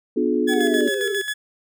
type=chord; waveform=sine; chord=B diminished seventh; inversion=none; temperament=just; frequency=246.9 / 296.3 / 355.6 / 426.7 Hz; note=B3 / D4 / F4 / Ab4; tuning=0 / +15 / +31 / +47 cents; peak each=-23 dBFS; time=0.16-0.89 s; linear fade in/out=10 ms
type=tone with tremolo; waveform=30% pulse; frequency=1700 Hz; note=G#6; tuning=40 cents sharp; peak=-20 dBFS; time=0.47-1.34 s; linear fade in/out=20 ms; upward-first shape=square; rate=7.4 Hz; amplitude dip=55%
type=linear sweep; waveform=triangle; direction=down; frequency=784 to 413.1 Hz; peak=-26 dBFS; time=0.48-1.16 s; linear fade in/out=50 ms
type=tone with vibrato; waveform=sine; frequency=398.9 Hz; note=G4; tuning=30 cents sharp; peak=-23 dBFS; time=0.55-1.22 s; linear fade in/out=10 ms; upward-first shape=sine; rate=15 Hz; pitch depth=57 cents each way
effects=none